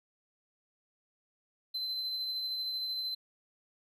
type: tone with tremolo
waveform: triangle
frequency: 4066 Hz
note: B7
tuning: 50 cents sharp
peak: -31 dBFS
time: 1.74-3.15 s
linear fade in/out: 10 ms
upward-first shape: sine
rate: 13 Hz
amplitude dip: 25%
effects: none